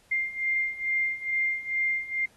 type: beating tone pair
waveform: sine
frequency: 2104 / 2106.3 Hz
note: C7 / C7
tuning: +9 / +11 cents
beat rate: 2.3 Hz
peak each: -30 / -27 dBFS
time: 0.11-2.26 s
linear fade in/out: 10 ms
effects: pink hiss -61 dBFS RMS until 2.36 s + AAC 32 kbps